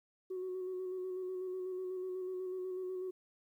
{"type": "tone with vibrato", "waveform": "sine", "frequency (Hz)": 370, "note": "F#4", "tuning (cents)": 0, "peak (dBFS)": -36, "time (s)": [0.3, 3.11], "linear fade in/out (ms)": 10, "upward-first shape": "square", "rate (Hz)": 8.1, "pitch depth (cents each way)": 20, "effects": ["tanh soft clip ceiling -34 dBFS", "12-bit"]}